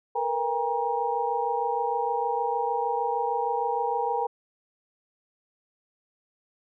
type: tone cluster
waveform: sine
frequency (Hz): 456.9 / 483.4 / 805 / 945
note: A#4 / B4 / G5 / A#5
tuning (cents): -35 / -37 / +46 / +23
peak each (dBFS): -32 / -31 / -28 / -29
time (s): 0.15-4.27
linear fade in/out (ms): 10
effects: none